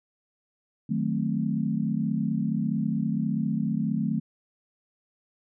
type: chord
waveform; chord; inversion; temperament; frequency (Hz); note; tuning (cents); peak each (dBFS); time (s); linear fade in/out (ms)
sine; D# diminished seventh; none; equal; 155.56 / 185 / 220 / 261.6; D#3 / F#3 / A3 / C4; 0 / 0 / 0 / 0; -30 / -30 / -27 / -33; 0.89-4.2; 10
effects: none